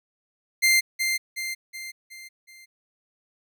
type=tone with echo; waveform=sawtooth; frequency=2093 Hz; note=C7; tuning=in tune; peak=-13 dBFS; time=0.62-0.81 s; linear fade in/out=20 ms; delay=370 ms; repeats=5; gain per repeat=-6 dB; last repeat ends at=2.66 s; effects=none

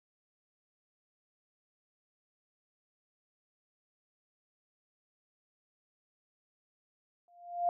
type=tone with exponential growth; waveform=sine; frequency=698.5 Hz; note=F5; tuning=in tune; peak=-24 dBFS; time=7.28-7.69 s; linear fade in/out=1 ms; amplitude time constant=89 ms; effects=none

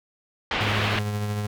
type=low-pass noise; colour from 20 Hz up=white; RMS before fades=-26 dBFS; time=0.51-0.99 s; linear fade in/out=2 ms; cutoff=3200 Hz; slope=24 dB/octave
type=tone with tremolo; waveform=35% pulse; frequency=104.2 Hz; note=G#2; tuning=6 cents sharp; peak=-22 dBFS; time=0.6-1.47 s; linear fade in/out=10 ms; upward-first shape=triangle; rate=13 Hz; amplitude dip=35%
effects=none

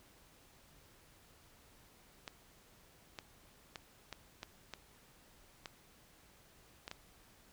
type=clicks; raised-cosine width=0.2 ms; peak=-26 dBFS; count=9; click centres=2.278 / 3.188 / 3.758 / 4.127 / 4.431 / 4.737 / 5.658 / 6.879 / 6.914 s; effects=pink hiss -64 dBFS RMS until 7.52 s

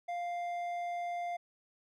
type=tone with hard clipping; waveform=sine; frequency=699 Hz; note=F5; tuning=1 cent sharp; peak=-36 dBFS; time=0.08-1.37 s; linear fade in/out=10 ms; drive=6 dB; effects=none

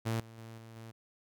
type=tone with level steps; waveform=sawtooth; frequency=113.2 Hz; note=A2; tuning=50 cents sharp; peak=-27 / -46 / -42 / -45 / -42 dBFS; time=0.05-0.92 s; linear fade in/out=20 ms; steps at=0.2 / 0.38 / 0.58 / 0.76 s; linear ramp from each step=2 ms; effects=none

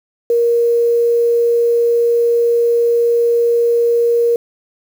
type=tone with quantisation; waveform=sine; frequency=470.5 Hz; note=A#4; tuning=16 cents sharp; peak=-10 dBFS; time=0.3-4.36 s; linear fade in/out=2 ms; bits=6; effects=none

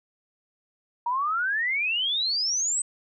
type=exponential sweep; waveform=sine; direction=up; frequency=932 to 8240 Hz; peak=-23 dBFS; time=1.06-2.82 s; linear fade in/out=5 ms; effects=none

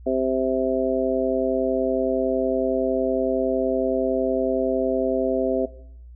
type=harmonic tone; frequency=130.81 Hz; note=C3; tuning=in tune; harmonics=2 / 3 / 4 / 5; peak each=-25 / -25 / -25 / -25 dBFS; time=0.06-5.66 s; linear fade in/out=10 ms; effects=noise-tail reverb RT60 0.7 s tail -18 dB re dry + added 60 Hz sine -40 dBFS peak until 6.15 s

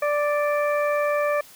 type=harmonic tone; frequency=587.3 Hz; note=D5; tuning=in tune; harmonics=1 / 2 / 3 / 4; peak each=-21 / -27 / -31 / -33 dBFS; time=0.02-1.41 s; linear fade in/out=5 ms; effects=white hiss -48 dBFS RMS until 1.55 s

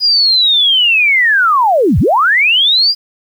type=linear two-way sweep; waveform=sine; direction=down then up; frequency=4954 to 61.5 to 4954 Hz; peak=-7 dBFS; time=0-2.95 s; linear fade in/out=50 ms; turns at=1.99 s; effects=7-bit

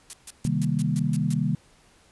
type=noise bursts; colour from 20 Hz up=blue; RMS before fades=-35 dBFS; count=8; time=0.1-1.336 s; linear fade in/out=0 ms; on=32 ms; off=140 ms
type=chord; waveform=sine; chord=C minor seventh; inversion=none; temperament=equal; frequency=130.81 / 155.56 / 196 / 233.1 Hz; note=C3 / Eb3 / G3 / Bb3; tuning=0 / 0 / 0 / 0 cents; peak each=-28 / -25 / -28 / -29 dBFS; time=0.45-1.55 s; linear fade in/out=0 ms
effects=pink hiss -58 dBFS RMS until 2.11 s + resampled to 24000 Hz

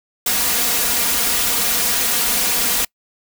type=noise with comb filter; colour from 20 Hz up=white; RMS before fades=-18 dBFS; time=0.26-2.85 s; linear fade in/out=5 ms; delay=4.2 ms; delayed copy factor=+0.7; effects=noise-tail reverb RT60 0.1 s tail -26 dB re dry

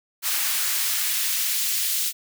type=noise with high-pass filter sweep; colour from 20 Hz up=white; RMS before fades=-24 dBFS; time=0.22-2.13 s; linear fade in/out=50 ms; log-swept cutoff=1100 to 3100 Hz; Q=0.81; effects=none

